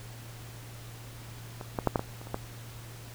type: clicks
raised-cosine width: 1 ms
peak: -24 / -15 / -9 / -11 / -17 / -29 / -29 / -16 dBFS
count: 8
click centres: 1.612 / 1.788 / 1.873 / 1.958 / 1.994 / 2.215 / 2.271 / 2.344 s
effects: added 116 Hz sine -44 dBFS peak until 3.14 s + pink hiss -49 dBFS RMS until 3.14 s